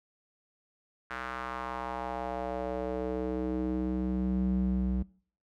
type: tone with band-pass filter sweep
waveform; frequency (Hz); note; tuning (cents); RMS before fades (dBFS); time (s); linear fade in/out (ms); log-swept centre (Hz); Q
square; 63; B1; +35; -32; 1.1-5.03; 10; 1500 to 140; 2.4
effects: noise-tail reverb RT60 0.5 s tail -23 dB re dry